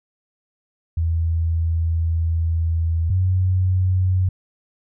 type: tone pair in turn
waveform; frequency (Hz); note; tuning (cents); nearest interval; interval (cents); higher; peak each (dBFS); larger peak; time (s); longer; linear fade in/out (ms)
sine; 82.41 / 92.5; E2 / F#2; 0 / 0; major second; 200; second; -17 / -15; second; 0.97-3.1 / 3.1-4.29; first; 5
effects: none